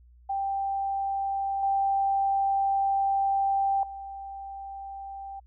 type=tone with level steps; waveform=sine; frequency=786 Hz; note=G5; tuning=4 cents sharp; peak=-26 / -22 / -36 dBFS; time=0.29-5.4 s; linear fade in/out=10 ms; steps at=1.63 / 3.83 s; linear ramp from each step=2 ms; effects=added 60 Hz sine -52 dBFS peak until 5.46 s